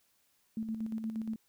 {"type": "tone with tremolo", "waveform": "sine", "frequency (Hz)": 221.5, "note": "A3", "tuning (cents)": 12, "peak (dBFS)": -32, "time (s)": [0.57, 1.36], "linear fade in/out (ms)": 2, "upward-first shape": "square", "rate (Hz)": 8.5, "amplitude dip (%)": 50, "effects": ["white hiss -72 dBFS RMS until 1.48 s"]}